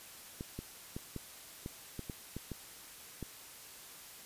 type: clicks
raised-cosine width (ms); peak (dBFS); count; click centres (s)
3; -27; 10; 0.409 / 0.59 / 0.965 / 1.163 / 1.661 / 1.993 / 2.098 / 2.366 / 2.517 / 3.227
effects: white hiss -52 dBFS RMS until 4.25 s + resampled to 32000 Hz